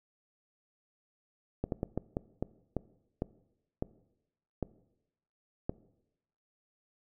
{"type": "slowing click train", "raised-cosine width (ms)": 2, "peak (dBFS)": -18, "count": 11, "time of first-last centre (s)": [1.64, 5.695], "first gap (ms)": 82, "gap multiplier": 1.33, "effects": ["noise-tail reverb RT60 0.9 s tail -20 dB re dry"]}